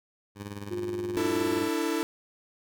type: tone with tremolo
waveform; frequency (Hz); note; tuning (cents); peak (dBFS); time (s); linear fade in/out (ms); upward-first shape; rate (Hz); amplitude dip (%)
15% pulse; 101.6; G#2; -38; -28; 0.35-1.7; 50; sine; 19; 65
type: tone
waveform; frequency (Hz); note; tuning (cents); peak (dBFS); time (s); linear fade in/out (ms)
sine; 354.9; F4; +28; -30; 0.7-1.62; 20
type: chord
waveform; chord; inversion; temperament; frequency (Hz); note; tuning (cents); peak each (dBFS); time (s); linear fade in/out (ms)
45% pulse; D suspended second; none; equal with one note detuned; 293.7 / 329.6 / 447.2; D4 / E4 / A4; 0 / 0 / +28; -32 / -29 / -32; 1.17-2.03; 0
effects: none